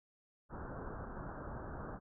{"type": "low-pass noise", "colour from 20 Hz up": "pink", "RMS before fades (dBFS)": -45, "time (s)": [0.49, 2], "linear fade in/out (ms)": 50, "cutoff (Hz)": 1600, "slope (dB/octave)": 96, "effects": []}